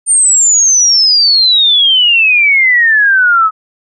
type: exponential sweep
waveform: sine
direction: down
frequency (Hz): 9020 to 1267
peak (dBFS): -5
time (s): 0.06-3.51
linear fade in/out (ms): 50
effects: none